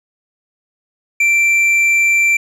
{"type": "tone with tanh clipping", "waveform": "sine", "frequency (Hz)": 2349, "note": "D7", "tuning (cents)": 0, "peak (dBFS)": -11, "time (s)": [1.2, 2.37], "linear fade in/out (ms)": 5, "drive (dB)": 6, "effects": []}